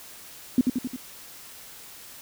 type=tone with echo; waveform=sine; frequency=251.8 Hz; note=B3; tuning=34 cents sharp; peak=-14 dBFS; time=0.58-0.61 s; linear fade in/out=2 ms; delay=88 ms; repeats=4; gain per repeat=-4 dB; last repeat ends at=0.962 s; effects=white hiss -45 dBFS RMS until 2.21 s